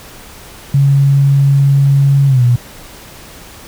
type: tone with pitch glide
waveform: sine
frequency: 139.1 to 121.8 Hz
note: C#3 to B2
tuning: +6 to -24 cents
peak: -6 dBFS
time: 0.74-2.56 s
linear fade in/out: 5 ms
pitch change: -230 cents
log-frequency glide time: 2.27-2.43 s
effects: pink hiss -35 dBFS RMS until 3.67 s